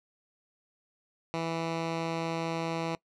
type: tone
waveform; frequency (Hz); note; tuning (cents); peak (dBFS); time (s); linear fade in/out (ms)
10% pulse; 164.81; E3; 0; -22; 1.34-2.95; 0
effects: noise-tail reverb RT60 0.1 s tail -22 dB re dry + low-pass 5000 Hz 12 dB/octave